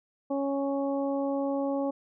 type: harmonic tone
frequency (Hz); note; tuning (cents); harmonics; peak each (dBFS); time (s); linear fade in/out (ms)
277.2; C#4; 0; 1 / 2 / 3 / 4; -29 / -30 / -37 / -43; 0.3-1.91; 10
effects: none